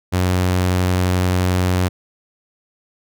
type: tone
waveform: sawtooth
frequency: 91.2 Hz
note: F#2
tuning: 24 cents flat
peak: -11 dBFS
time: 0.12-1.89 s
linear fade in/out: 20 ms
effects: none